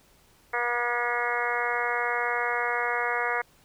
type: harmonic tone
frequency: 240.4 Hz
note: B3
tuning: 46 cents flat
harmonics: 2 / 3 / 4 / 5 / 6 / 7 / 8 / 9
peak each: -33 / -33 / -33 / -33 / -33 / -33 / -33 / -33 dBFS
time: 0.53-3.42 s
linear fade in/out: 10 ms
effects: pink hiss -60 dBFS RMS until 3.64 s